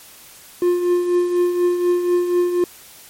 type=tone with tremolo; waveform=triangle; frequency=353.7 Hz; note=F4; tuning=22 cents sharp; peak=-10 dBFS; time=0.62-2.64 s; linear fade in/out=2 ms; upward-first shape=triangle; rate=4.1 Hz; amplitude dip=60%; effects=white hiss -43 dBFS RMS until 3.09 s + MP3 64 kbps